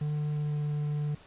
triangle tone with pitch glide, 149.6 to 148.22 Hz, D3 to D3, +32 to +16 cents, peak -26 dBFS, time 0.01-1.15 s, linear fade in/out 5 ms, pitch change -16 cents, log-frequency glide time 0.24-0.63 s, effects pink hiss -55 dBFS RMS until 1.26 s + resampled to 8000 Hz

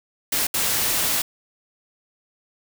white noise bursts at uneven times, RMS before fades -22 dBFS, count 2, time 0.32-0.47 / 0.54-1.22 s, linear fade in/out 5 ms, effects none

